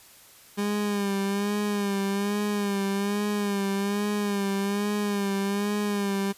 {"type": "tone with vibrato", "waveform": "30% pulse", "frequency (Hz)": 202.1, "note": "G#3", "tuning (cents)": -47, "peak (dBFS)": -22, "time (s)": [0.57, 6.33], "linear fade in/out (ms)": 20, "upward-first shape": "sine", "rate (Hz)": 1.2, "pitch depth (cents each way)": 47, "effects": ["white hiss -52 dBFS RMS until 6.37 s", "resampled to 32000 Hz"]}